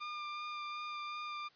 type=tone with vibrato; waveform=sawtooth; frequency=1200 Hz; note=D6; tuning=37 cents sharp; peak=-36 dBFS; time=0-1.49 s; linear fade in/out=20 ms; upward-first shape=sine; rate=2.7 Hz; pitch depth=14 cents each way; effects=white hiss -66 dBFS RMS until 1.55 s + resampled to 11025 Hz